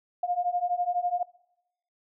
sine beating tone pair, 703 / 715 Hz, F5 / F5, +11 / +41 cents, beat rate 12 Hz, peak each -29 / -28 dBFS, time 0.23-1.23 s, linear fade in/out 5 ms, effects noise-tail reverb RT60 0.9 s tail -23 dB re dry

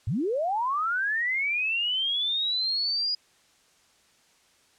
sine linear sweep, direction up, 82.41 to 4922 Hz, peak -24 dBFS, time 0.07-3.15 s, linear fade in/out 5 ms, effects white hiss -62 dBFS RMS until 4.78 s + low-pass 8000 Hz 12 dB/octave

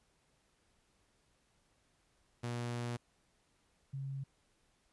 sawtooth / sine tone pair in turn, 120 / 136.32 Hz, B2 / C#3, -49 / -29 cents, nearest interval major second, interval 220 cents, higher second, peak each -33 / -38 dBFS, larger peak first, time 2.43-2.97 / 3.93-4.24 s, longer first, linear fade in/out 10 ms, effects pink hiss -74 dBFS RMS until 4.92 s + resampled to 24000 Hz

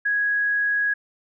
sine tone, 1661.2 Hz, G#6, in tune, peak -19 dBFS, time 0.05-0.94 s, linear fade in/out 10 ms, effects none

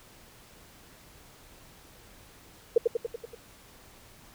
sine tone with echo, 466.2 Hz, A#4, in tune, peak -15 dBFS, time 2.76-2.78 s, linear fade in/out 5 ms, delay 95 ms, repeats 6, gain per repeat -4 dB, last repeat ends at 3.35 s, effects pink hiss -54 dBFS RMS until 4.34 s

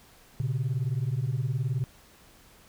sine beating tone pair, 118.7 / 137.7 Hz, A#2 / C#3, +32 / -11 cents, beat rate 19 Hz, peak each -27 dBFS, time 0.4-1.84 s, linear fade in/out 0 ms, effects tanh soft clip ceiling -22 dBFS + pink hiss -56 dBFS RMS until 2.68 s

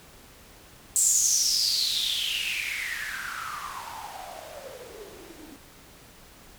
blue noise with band-pass filter sweep, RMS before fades -29 dBFS, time 0.96-5.56 s, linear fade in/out 0 ms, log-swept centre 7900 to 280 Hz, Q 8.6, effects pink hiss -51 dBFS RMS until 6.58 s

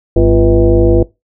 sine tone with frequency modulation, 196 Hz, G3, in tune, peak -5 dBFS, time 0.16-1.03 s, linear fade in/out 5 ms, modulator 148 Hz, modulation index 2.2, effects noise-tail reverb RT60 0.2 s tail -20 dB re dry

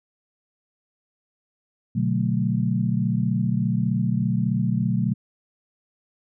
sine chord, B minor seventh, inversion none, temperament equal, 123.47 / 146.83 / 185 / 220 Hz, B2 / D3 / F#3 / A3, 0 / 0 / 0 / 0 cents, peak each -24 / -28 / -24 / -26 dBFS, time 1.95-5.14 s, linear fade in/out 10 ms, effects none

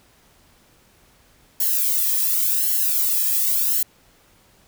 violet noise with flanger, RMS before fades -20 dBFS, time 1.6-3.83 s, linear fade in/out 5 ms, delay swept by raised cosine 0.82 to 1.39 ms, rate 0.9 Hz, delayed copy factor -0.85, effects pink hiss -56 dBFS RMS until 4.67 s

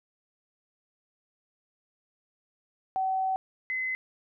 sine tone pair in turn, 760 / 2040 Hz, F#5 / C7, +46 / -44 cents, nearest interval octave + perfect fourth, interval 1710 cents, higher second, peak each -25 / -28 dBFS, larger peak first, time 2.96-3.36 / 3.7-3.95 s, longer first, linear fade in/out 0 ms, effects none

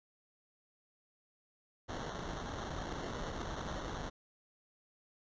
pink noise with sample-and-hold, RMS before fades -41 dBFS, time 1.88-4.1 s, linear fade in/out 20 ms, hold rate 2450 Hz, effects resampled to 16000 Hz

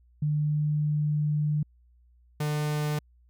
sine / 45% pulse tone pair in turn, 149.9 / 149.9 Hz, D3 / D3, +36 / +36 cents, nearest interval unison, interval 0 cents, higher neither, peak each -23 / -26 dBFS, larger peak first, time 0.22-1.63 / 2.4-2.99 s, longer first, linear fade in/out 5 ms, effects added 60 Hz sine -57 dBFS peak until 3.29 s

